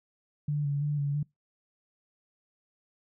sine tone with vibrato, 144.9 Hz, D3, 23 cents flat, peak -26 dBFS, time 0.48-1.23 s, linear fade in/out 5 ms, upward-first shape square, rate 3 Hz, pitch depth 28 cents each way, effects noise-tail reverb RT60 0.2 s tail -26 dB re dry

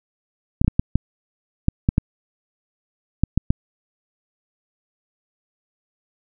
clicks, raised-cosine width 5 ms, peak -3 dBFS, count 11, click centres 0.615 / 0.646 / 0.68 / 0.795 / 0.956 / 1.684 / 1.889 / 1.981 / 3.236 / 3.376 / 3.505 s, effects none

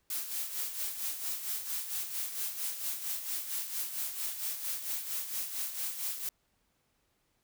blue noise with tremolo, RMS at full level -34 dBFS, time 0.1-6.29 s, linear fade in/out 2 ms, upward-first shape sine, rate 4.4 Hz, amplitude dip 60%, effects pink hiss -75 dBFS RMS until 7.43 s

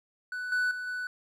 triangle tone with level steps, 1489 Hz, F#6, 11 cents sharp, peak -31 / -23 / -32 / -30 dBFS, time 0.32-1.07 s, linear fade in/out 2 ms, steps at 0.52 / 0.71 / 0.87 s, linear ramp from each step 2 ms, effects none

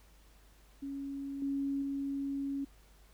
sine tone with level steps, 277.2 Hz, C#4, in tune, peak -37 / -31 / -33 dBFS, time 0.82-2.65 s, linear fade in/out 10 ms, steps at 1.42 / 1.82 s, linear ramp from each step 2 ms, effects added 50 Hz sine -59 dBFS peak until 3.13 s + pink hiss -65 dBFS RMS until 3.13 s

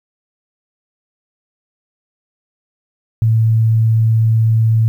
sine tone, 112 Hz, A2, 31 cents sharp, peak -9 dBFS, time 3.22-4.88 s, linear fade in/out 0 ms, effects 8-bit

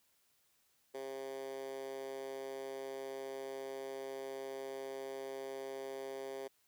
10% pulse tone with high-pass filter, 134.4 Hz, C3, 47 cents sharp, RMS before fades -44 dBFS, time 0.94-6.48 s, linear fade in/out 10 ms, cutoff 430 Hz, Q 3.5, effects white hiss -74 dBFS RMS until 6.67 s

